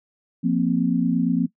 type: chord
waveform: sine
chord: F suspended fourth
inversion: none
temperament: equal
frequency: 174.61 / 233.1 / 261.6 Hz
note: F3 / Bb3 / C4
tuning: 0 / 0 / 0 cents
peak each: -22 dBFS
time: 0.43-1.47 s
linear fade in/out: 20 ms
effects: noise-tail reverb RT60 0.1 s tail -19 dB re dry